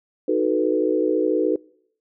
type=chord; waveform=sine; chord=B dominant seventh; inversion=first; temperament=equal; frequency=311.1 / 370 / 440 / 493.9 Hz; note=D#4 / F#4 / A4 / B4; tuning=0 / 0 / 0 / 0 cents; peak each=-23 dBFS; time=0.28-1.56 s; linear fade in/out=5 ms; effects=noise-tail reverb RT60 0.7 s tail -25 dB re dry